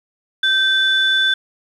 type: tone pair together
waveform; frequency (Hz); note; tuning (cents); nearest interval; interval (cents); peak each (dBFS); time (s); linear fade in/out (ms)
sine; 1556 / 3493; G6 / A7; -13 / -13; octave + major second; 1400; -15 / -15; 0.43-1.34; 5
effects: tanh soft clip ceiling -6 dBFS + 8-bit